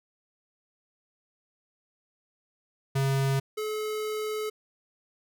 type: tone pair in turn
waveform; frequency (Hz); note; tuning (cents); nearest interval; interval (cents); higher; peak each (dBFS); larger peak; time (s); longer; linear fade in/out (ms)
square; 136 / 429.2; C#3 / A4; -33 / -43; octave + minor sixth; 1990; second; -24 / -30; first; 2.95-3.4 / 3.57-4.5; second; 10
effects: none